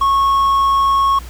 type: tone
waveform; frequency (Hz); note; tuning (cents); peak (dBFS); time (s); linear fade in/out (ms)
triangle; 1098; C#6; -17; -9; 0.01-1.19; 5
effects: added 60 Hz sine -30 dBFS peak until 1.29 s + pink hiss -39 dBFS RMS until 1.29 s